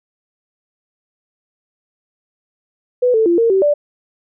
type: tone with pitch steps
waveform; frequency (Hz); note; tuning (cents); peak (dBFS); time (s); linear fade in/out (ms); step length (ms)
sine; 495.8 / 442.9 / 343.4 / 460.2 / 384.1 / 586; B4 / A4 / F4 / A#4 / G4 / D5; +7 / +11 / -29 / -22 / -35 / -4; -10; 3.02-3.74; 10; 120
effects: none